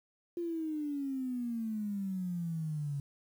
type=exponential sweep; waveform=sine; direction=down; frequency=349.2 to 139.6 Hz; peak=-33 dBFS; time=0.37-3 s; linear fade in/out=2 ms; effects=10-bit